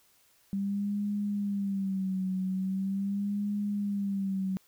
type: tone with vibrato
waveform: sine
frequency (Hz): 196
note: G3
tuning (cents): 0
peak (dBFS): -28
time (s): 0.53-4.57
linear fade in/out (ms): 0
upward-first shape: sine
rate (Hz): 0.41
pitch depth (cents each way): 80
effects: white hiss -65 dBFS RMS until 4.67 s